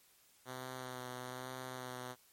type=tone with vibrato; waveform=5% pulse; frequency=127.2 Hz; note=C3; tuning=48 cents flat; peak=-32 dBFS; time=0.45-2.16 s; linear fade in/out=50 ms; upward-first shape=sine; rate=1.1 Hz; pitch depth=22 cents each way; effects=white hiss -67 dBFS RMS until 2.32 s + MP3 64 kbps